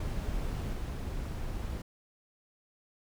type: noise with level steps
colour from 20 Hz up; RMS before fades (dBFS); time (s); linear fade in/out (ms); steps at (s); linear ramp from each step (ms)
brown; -34 / -36; 0-1.82; 5; 0.73; 5
effects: none